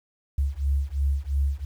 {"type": "beating tone pair", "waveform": "sine", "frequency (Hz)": [68.2, 71.1], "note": ["C#2", "C#2"], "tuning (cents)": [-28, 45], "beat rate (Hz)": 2.9, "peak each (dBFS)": -25, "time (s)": [0.38, 1.65], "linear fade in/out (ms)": 5, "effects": ["9-bit"]}